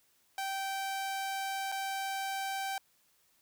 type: tone with dropouts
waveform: sawtooth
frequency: 778 Hz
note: G5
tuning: 13 cents flat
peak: -30 dBFS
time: 0.38-2.78 s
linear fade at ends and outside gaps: 2 ms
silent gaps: 1.718-1.722 s
effects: white hiss -70 dBFS RMS until 3.41 s